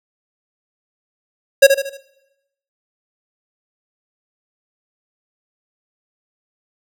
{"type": "tone with echo", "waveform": "square", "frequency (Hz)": 548, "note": "C#5", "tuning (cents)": -20, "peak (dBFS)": -3, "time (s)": [1.62, 1.67], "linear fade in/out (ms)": 10, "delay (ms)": 76, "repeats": 4, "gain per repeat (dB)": -7, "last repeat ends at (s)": 1.974, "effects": ["noise-tail reverb RT60 0.9 s tail -20 dB re dry"]}